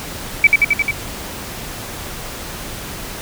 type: tone with echo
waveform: sine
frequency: 2300 Hz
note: D7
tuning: 37 cents flat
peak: -4 dBFS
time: 0.44-0.47 s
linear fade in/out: 2 ms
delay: 88 ms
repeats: 5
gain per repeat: -2 dB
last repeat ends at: 0.91 s
effects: pink hiss -29 dBFS RMS until 3.21 s